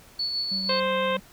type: tone with tremolo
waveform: sine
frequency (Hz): 4435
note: C#8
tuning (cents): 0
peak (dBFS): -24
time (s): 0.19-0.8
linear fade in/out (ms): 5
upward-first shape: sine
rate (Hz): 6.3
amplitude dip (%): 35
type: tone with vibrato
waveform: triangle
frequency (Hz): 191.4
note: G3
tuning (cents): -41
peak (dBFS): -31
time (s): 0.51-1.2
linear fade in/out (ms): 10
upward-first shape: triangle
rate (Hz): 6.1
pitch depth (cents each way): 12
type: harmonic tone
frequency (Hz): 523.3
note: C5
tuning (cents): 0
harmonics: 1 / 2 / 3 / 4 / 5 / 6 / 7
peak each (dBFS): -25 / -28 / -34 / -36 / -34 / -36 / -37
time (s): 0.69-1.17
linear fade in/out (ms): 5
effects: pink hiss -52 dBFS RMS until 1.32 s